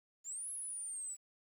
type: exponential two-way sweep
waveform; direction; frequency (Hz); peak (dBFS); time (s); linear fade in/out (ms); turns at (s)
sine; up then down; 6890 to 10840 to 7760; -39; 0.24-1.17; 50; 0.5
effects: tanh soft clip ceiling -37 dBFS + 11-bit